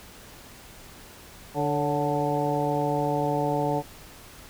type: harmonic tone with a mistuned harmonic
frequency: 146.83 Hz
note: D3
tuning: in tune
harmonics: 1 / 2 / 3 / 4 / 5 / 6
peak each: -30 / -30 / -30 / -30 / -30 / -30 dBFS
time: 1.54-3.83 s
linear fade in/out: 50 ms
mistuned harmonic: 4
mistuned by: -59 cents
effects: pink hiss -47 dBFS RMS until 4.49 s